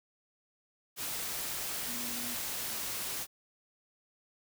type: tone in noise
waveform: sine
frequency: 240.4 Hz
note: B3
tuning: 46 cents flat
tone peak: -44 dBFS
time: 1.85-2.37 s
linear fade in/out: 50 ms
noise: white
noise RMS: -37 dBFS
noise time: 0.96-3.27 s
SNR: -10 dB
effects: none